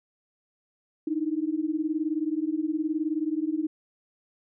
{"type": "beating tone pair", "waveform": "sine", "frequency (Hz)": [302.4, 321.4], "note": ["D#4", "E4"], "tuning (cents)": [-49, -44], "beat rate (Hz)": 19, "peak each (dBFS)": -28, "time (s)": [1.07, 3.67], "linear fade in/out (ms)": 5, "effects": []}